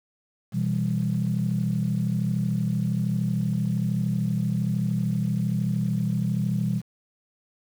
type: chord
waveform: sine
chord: E minor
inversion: second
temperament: just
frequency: 123.61 / 164.81 / 197.78 Hz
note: B2 / E3 / G3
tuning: +2 / 0 / +16 cents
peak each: -26 dBFS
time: 0.52-6.82 s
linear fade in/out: 50 ms
effects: tanh soft clip ceiling -14 dBFS + 8-bit